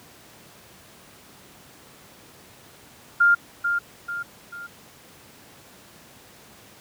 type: tone with echo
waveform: sine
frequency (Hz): 1401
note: F6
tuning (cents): +5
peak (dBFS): -13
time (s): 3.2-3.35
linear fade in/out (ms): 10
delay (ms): 440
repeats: 3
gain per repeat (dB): -7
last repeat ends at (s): 4.67
effects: pink hiss -49 dBFS RMS until 6.8 s + high-pass 100 Hz 12 dB/octave